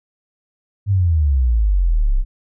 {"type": "exponential sweep", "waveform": "sine", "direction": "down", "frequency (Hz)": [103.83, 30.54], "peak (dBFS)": -12, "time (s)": [0.86, 2.25], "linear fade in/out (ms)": 50, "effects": []}